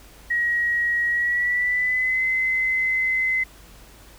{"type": "tone with pitch glide", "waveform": "sine", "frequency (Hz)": [1900, 2048], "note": ["A#6", "C7"], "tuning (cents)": [33, -38], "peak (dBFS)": -19, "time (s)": [0.3, 3.44], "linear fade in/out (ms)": 10, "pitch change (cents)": 129, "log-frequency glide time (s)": [1.09, 2.24], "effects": ["added 50 Hz sine -48 dBFS peak until 4.18 s", "pink hiss -49 dBFS RMS until 4.18 s"]}